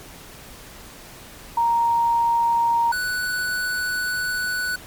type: tone pair in turn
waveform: sine / square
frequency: 933 / 1484.3 Hz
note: A#5 / F#6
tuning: +1 / +5 cents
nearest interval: minor sixth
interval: 804 cents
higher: second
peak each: -16 / -23 dBFS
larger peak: first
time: 1.57-2.92 / 2.92-4.76 s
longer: second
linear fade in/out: 5 ms
effects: pink hiss -42 dBFS RMS until 4.86 s + MP3 96 kbps